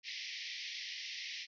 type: band-pass noise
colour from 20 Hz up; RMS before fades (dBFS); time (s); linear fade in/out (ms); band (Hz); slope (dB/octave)
pink; -44; 0.03-1.47; 50; 1900 to 5800; 96
effects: none